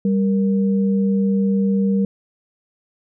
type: tone pair together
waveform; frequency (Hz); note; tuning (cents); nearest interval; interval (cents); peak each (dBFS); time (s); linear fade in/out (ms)
sine; 196.69 / 467.8; G3 / A#4; +6 / +6; octave + minor third; 1500; -15 / -25; 0.05-2.05; 2
effects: none